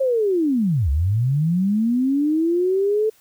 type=linear two-way sweep; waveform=sine; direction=down then up; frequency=547 to 65.41 to 441.4 Hz; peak=-16 dBFS; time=0-3.1 s; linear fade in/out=10 ms; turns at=0.9 s; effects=white hiss -56 dBFS RMS until 3.2 s